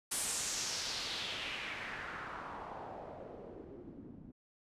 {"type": "noise with low-pass filter sweep", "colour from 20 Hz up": "white", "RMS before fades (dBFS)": -42, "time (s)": [0.11, 4.32], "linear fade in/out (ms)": 10, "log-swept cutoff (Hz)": [10000, 210], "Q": 2.4, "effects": ["resampled to 32000 Hz"]}